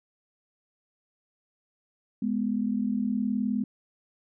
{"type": "tone pair together", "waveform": "sine", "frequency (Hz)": [209.3, 248.7], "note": ["G#3", "B3"], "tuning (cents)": [14, 12], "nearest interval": "minor third", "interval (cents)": 298, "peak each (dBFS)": [-27, -28], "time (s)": [2.22, 3.64], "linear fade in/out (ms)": 5, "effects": []}